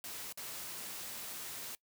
white noise with dropouts, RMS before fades -44 dBFS, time 0.04-1.75 s, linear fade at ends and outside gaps 1 ms, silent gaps 0.325-0.374 s, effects noise-tail reverb RT60 0.1 s tail -22 dB re dry + high-pass 80 Hz 12 dB/octave

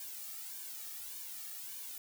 blue noise with flanger, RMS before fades -45 dBFS, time 0-1.98 s, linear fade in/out 2 ms, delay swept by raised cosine 1.5 to 2.01 ms, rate 1.7 Hz, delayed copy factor -0.8, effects none

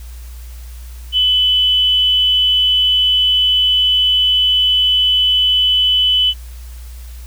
sine tone with frequency modulation, 3000 Hz, F#7, 23 cents sharp, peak -10 dBFS, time 1.12-6.34 s, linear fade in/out 50 ms, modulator 314 Hz, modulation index 0.22, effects added 60 Hz sine -29 dBFS peak until 7.26 s + white hiss -44 dBFS RMS until 7.26 s

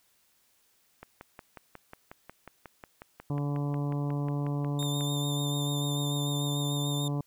click train, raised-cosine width 0.5 ms, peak -28 dBFS, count 23, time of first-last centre 1.03-5.008 s, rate 5.53 Hz
harmonic tone, 143.9 Hz, D3, 35 cents flat, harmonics 1 / 2 / 3 / 4 / 5 / 6 / 7 / 8, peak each -29 / -35 / -42 / -44 / -46 / -49 / -46 / -53 dBFS, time 3.3-7.21 s, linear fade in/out 2 ms
sawtooth tone with vibrato, 3623 Hz, A7, 50 cents sharp, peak -32 dBFS, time 4.79-7.08 s, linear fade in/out 2 ms, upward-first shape sine, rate 6.8 Hz, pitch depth 29 cents each way
effects white hiss -68 dBFS RMS until 7.26 s

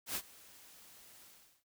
white noise with ADSR envelope, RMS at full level -36 dBFS, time 0.06-1.64 s, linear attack 95 ms, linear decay 60 ms, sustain -22 dB, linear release 390 ms, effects none

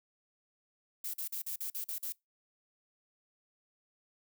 violet noise bursts, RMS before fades -38 dBFS, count 8, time 1.04-2.124 s, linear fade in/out 5 ms, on 97 ms, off 44 ms, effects noise-tail reverb RT60 0.2 s tail -25 dB re dry

